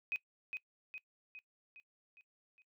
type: tone with echo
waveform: sine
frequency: 2516 Hz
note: D#7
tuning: 19 cents sharp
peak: -33 dBFS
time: 0.12-0.16 s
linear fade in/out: 0 ms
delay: 410 ms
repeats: 6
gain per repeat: -5 dB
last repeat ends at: 2.62 s
effects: noise-tail reverb RT60 0.1 s tail -21 dB re dry